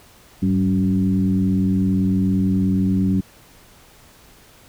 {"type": "tone with frequency modulation", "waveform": "sine", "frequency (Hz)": 190.3, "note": "F#3", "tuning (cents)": 49, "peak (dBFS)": -15, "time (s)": [0.42, 3.21], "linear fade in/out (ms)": 10, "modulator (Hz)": 90.8, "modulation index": 0.91, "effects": ["pink hiss -49 dBFS RMS until 4.68 s"]}